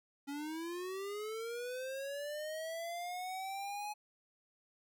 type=linear sweep; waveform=square; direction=up; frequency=277.2 to 843 Hz; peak=-40 dBFS; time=0.27-3.94 s; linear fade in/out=20 ms; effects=none